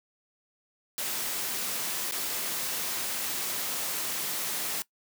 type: noise with dropouts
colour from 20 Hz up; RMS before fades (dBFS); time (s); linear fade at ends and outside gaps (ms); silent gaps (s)
white; -32; 0.98-4.82; 0; 2.111-2.122
effects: noise-tail reverb RT60 0.1 s tail -20 dB re dry + high-pass 150 Hz 12 dB/octave